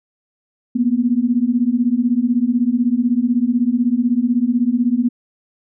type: beating tone pair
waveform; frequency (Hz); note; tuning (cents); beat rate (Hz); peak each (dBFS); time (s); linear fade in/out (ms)
sine; 233.1 / 249.1; A#3 / B3; 0 / +15; 16; -17 / -16; 0.75-5.09; 10
effects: none